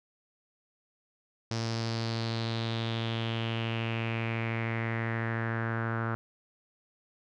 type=tone with low-pass filter sweep; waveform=sawtooth; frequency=114.1 Hz; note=A#2; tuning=37 cents flat; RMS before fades=-32 dBFS; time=1.51-6.15 s; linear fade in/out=0 ms; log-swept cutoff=5400 to 1400 Hz; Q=4.5; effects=none